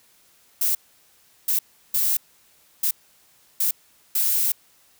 violet noise bursts at uneven times, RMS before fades -21 dBFS, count 6, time 0.61-0.75 / 1.48-1.59 / 1.94-2.17 / 2.83-2.91 / 3.6-3.71 / 4.15-4.52 s, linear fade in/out 5 ms, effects white hiss -58 dBFS RMS until 4.99 s

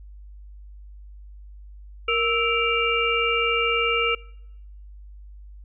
harmonic tone with a mistuned harmonic, 466.2 Hz, A#4, in tune, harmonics 1 / 3 / 5 / 6, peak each -25 / -25 / -25 / -25 dBFS, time 2.08-4.15 s, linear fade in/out 5 ms, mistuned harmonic 3, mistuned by -110 cents, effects noise-tail reverb RT60 0.8 s tail -24 dB re dry + added 50 Hz sine -40 dBFS peak until 5.64 s

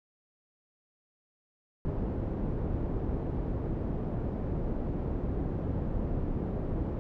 pink low-pass noise, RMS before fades -32 dBFS, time 1.85-6.99 s, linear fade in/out 0 ms, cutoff 440 Hz, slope 12 dB/octave, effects none

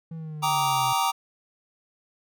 triangle linear sweep, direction down, 164.81 to 125.6 Hz, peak -31 dBFS, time 0.11-0.93 s, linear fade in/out 5 ms
square chord, Eb major seventh, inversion first, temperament just, 777.8 / 933.4 / 1166.7 / 1244.5 Hz, G5 / Bb5 / D6 / Eb6, -14 / +2 / -12 / 0 cents, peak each -28 / -26 / -29 / -31 dBFS, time 0.42-1.12 s, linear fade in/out 20 ms
effects none

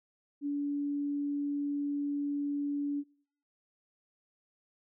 sine tone, 286.9 Hz, D4, 40 cents flat, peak -30 dBFS, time 0.41-3.04 s, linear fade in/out 50 ms, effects noise-tail reverb RT60 0.6 s tail -25 dB re dry

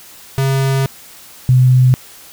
square / sine tone pair in turn, 135.1 / 127.4 Hz, C#3 / C3, -44 / -46 cents, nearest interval minor second, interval 102 cents, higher first, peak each -13 / -6 dBFS, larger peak second, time 0.38-0.86 / 1.49-1.94 s, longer first, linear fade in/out 0 ms, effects white hiss -39 dBFS RMS until 2.32 s

